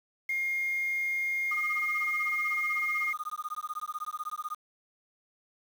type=tone; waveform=sine; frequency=2131 Hz; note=C7; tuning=31 cents sharp; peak=-27 dBFS; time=0.29-3.13 s; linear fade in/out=5 ms
type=tone with tremolo; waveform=sine; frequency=1227 Hz; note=D#6; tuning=25 cents flat; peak=-30 dBFS; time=1.51-4.55 s; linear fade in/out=5 ms; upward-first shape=sine; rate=16 Hz; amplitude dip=100%
effects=tanh soft clip ceiling -20 dBFS + 8-bit